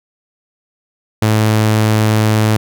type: tone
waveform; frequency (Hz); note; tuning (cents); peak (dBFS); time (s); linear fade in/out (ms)
sawtooth; 108.4; A2; -25; -6; 1.22-2.57; 5
effects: none